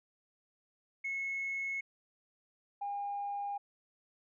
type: tone pair in turn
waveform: sine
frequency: 2185 / 808.6 Hz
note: C#7 / G#5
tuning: -26 / -46 cents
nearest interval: octave + perfect fourth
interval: 1720 cents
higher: first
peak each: -33 / -34 dBFS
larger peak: first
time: 1.04-1.81 / 2.81-3.58 s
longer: neither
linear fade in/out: 10 ms
effects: tanh soft clip ceiling -30 dBFS